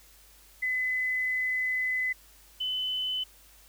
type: tone pair in turn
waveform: sine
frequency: 2017 / 3022 Hz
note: B6 / F#7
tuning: +36 / +36 cents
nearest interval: perfect fifth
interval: 700 cents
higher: second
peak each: -26 / -28 dBFS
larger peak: first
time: 0.62-2.13 / 2.6-3.24 s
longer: first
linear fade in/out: 10 ms
effects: added 50 Hz sine -59 dBFS peak until 3.68 s + white hiss -57 dBFS RMS until 3.68 s